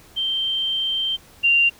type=tone pair in turn; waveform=sine; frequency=3136 / 2776 Hz; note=G7 / F7; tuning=0 / -11 cents; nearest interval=major second; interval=211 cents; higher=first; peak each=-20 / -13 dBFS; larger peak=second; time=0.16-1.17 / 1.43-1.7 s; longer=first; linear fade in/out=20 ms; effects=pink hiss -49 dBFS RMS until 1.79 s